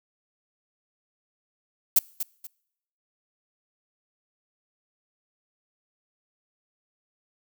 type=noise with echo; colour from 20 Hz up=violet; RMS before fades=-17 dBFS; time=1.96-1.99 s; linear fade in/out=5 ms; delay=240 ms; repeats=2; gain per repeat=-11 dB; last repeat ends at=2.47 s; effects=noise-tail reverb RT60 0.8 s tail -25 dB re dry